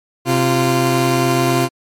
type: tone pair together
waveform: 20% pulse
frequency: 130.9 / 345.3 Hz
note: C3 / F4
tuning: +1 / -20 cents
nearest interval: octave + perfect fourth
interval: 1679 cents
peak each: -11 dBFS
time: 0.25-1.69 s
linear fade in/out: 50 ms
effects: MP3 64 kbps